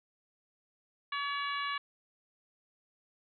harmonic tone, 568 Hz, C#5, 42 cents sharp, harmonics 2 / 3 / 4 / 5 / 6 / 7, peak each -35 / -39 / -41 / -43 / -45 / -46 dBFS, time 1.12-1.78 s, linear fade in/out 5 ms, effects none

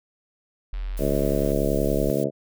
sine tone, 40.68 Hz, E1, 22 cents flat, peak -26 dBFS, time 0.73-2.1 s, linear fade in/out 0 ms
click train, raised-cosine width 0.3 ms, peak -31 dBFS, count 76, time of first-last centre 0.74-1.518 s, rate 96.4 Hz
blue noise, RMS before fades -41 dBFS, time 0.97-2.24 s, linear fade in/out 5 ms
harmonic tone, 70.5 Hz, C#2, 30 cents sharp, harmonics 2 / 3 / 4 / 5 / 6 / 7 / 8 / 9, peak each -29 / -29 / -29 / -29 / -29 / -29 / -29 / -29 dBFS, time 0.98-2.31 s, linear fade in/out 50 ms
effects none

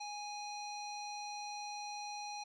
square tone with low-pass filter, 827 Hz, G#5, 8 cents flat, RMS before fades -44 dBFS, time 0-2.44 s, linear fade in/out 10 ms, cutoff 5100 Hz, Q 9.1, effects none

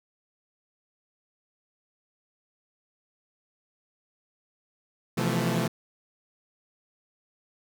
sawtooth chord, F major seventh, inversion second, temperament equal with one note detuned, 127.46 / 164.81 / 174.61 / 220 Hz, C3 / E3 / F3 / A3, -45 / 0 / 0 / 0 cents, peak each -26 dBFS, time 5.17-5.68 s, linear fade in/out 10 ms, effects none

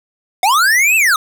square linear two-way sweep, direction up then down, 698.5 to 2700 to 1202 Hz, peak -10 dBFS, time 0.43-1.16 s, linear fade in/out 2 ms, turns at 0.96 s, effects none

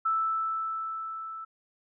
sine tone with level ramp, 1318.5 Hz, E6, in tune, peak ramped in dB -23 to -37 dBFS, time 0.05-1.45 s, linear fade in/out 10 ms, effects none

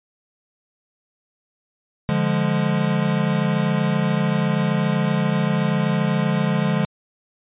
square chord, D diminished, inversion none, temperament equal, 146.83 / 174.61 / 207.7 Hz, D3 / F3 / Ab3, 0 / 0 / 0 cents, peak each -23 dBFS, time 2.09-6.85 s, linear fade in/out 0 ms, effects resampled to 8000 Hz

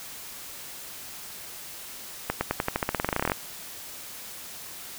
accelerating click train, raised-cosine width 0.5 ms, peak -9 dBFS, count 20, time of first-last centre 2.3-3.319 s, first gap 110 ms, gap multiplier 0.91, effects white hiss -41 dBFS RMS until 4.98 s

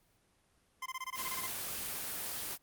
25% pulse tone bursts, 1039 Hz, C6, 12 cents flat, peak -34 dBFS, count 11, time 0.82-1.469 s, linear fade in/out 5 ms, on 39 ms, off 22 ms
white noise, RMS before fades -39 dBFS, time 1.14-2.58 s, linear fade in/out 50 ms
effects pink hiss -71 dBFS RMS until 2.62 s + Opus 24 kbps

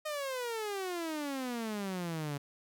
sawtooth exponential sweep, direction down, 622 to 139.9 Hz, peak -31 dBFS, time 0.05-2.38 s, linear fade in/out 10 ms, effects none

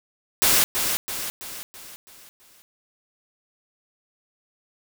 white noise with echo, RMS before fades -18 dBFS, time 0.42-0.64 s, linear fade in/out 0 ms, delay 330 ms, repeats 6, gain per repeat -6 dB, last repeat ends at 2.62 s, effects none

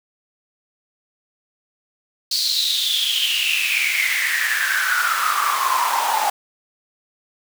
pink noise with high-pass filter sweep, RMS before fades -20 dBFS, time 2.31-6.3 s, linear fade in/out 5 ms, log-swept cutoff 4500 to 810 Hz, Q 9.4, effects none

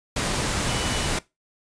sine tone in noise, 2960 Hz, F#7, in tune, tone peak -34 dBFS, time 0.68-1.08 s, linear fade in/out 5 ms, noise pink, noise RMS -25 dBFS, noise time 0.16-1.19 s, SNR -12 dB, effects noise-tail reverb RT60 0.2 s tail -19 dB re dry + resampled to 22050 Hz

